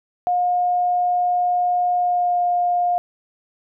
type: tone with pitch glide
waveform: sine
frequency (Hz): 715 to 708.4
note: F5 to F5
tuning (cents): +41 to +24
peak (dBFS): -16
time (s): 0.27-2.98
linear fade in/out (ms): 0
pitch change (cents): -17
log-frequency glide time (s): 1.96-2.42
effects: none